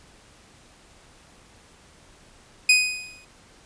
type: tone with exponential decay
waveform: sawtooth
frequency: 2495 Hz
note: D#7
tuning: 4 cents sharp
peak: -8 dBFS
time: 2.69-3.25 s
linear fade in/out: 5 ms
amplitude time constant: 120 ms
effects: pink hiss -53 dBFS RMS until 3.65 s + resampled to 22050 Hz